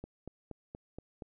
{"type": "click train", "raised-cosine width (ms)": 2, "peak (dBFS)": -29, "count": 6, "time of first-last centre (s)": [0.04, 1.222], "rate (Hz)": 4.23, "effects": []}